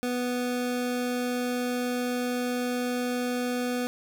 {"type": "tone", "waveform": "25% pulse", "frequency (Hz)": 246.9, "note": "B3", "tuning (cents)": 0, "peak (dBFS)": -23, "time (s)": [0.03, 3.87], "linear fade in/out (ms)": 0, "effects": []}